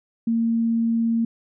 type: tone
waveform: sine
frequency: 229.3 Hz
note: A#3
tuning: 28 cents flat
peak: -18 dBFS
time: 0.27-1.25 s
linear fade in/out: 5 ms
effects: none